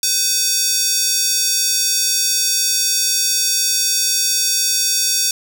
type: tone with high-pass filter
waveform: square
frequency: 509 Hz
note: C5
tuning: 48 cents flat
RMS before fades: -17 dBFS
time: 0.03-5.31 s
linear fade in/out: 2 ms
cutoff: 5500 Hz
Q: 1.9
effects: none